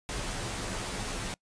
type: noise with comb filter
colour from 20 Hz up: pink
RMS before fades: -35 dBFS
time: 0.09-1.34 s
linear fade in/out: 0 ms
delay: 13 ms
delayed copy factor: -0.7
effects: noise-tail reverb RT60 0.1 s tail -25 dB re dry + resampled to 22050 Hz